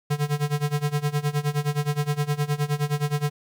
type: tone with tremolo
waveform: square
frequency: 146.83 Hz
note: D3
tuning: in tune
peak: -20 dBFS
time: 0.1-3.3 s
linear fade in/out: 10 ms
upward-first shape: sine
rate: 9.6 Hz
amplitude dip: 90%
effects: 10-bit